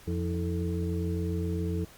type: harmonic tone with a mistuned harmonic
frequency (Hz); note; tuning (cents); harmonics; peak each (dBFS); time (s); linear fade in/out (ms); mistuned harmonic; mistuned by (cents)
87.31; F2; 0; 1 / 2 / 4 / 5; -30 / -33 / -36 / -37; 0.07-1.85; 10; 4; -130
effects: pink hiss -53 dBFS RMS until 1.97 s + Opus 48 kbps